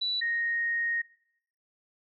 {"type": "tone pair in turn", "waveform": "sine", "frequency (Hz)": [3951, 1864.6], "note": ["B7", "A#6"], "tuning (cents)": [0, 0], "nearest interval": "octave + minor second", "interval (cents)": 1300, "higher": "first", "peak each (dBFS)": -26, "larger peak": "neither", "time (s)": [[0.01, 0.21], [0.21, 1.02]], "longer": "second", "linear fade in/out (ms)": 10, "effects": ["noise-tail reverb RT60 0.7 s tail -20 dB re dry", "MP3 64 kbps"]}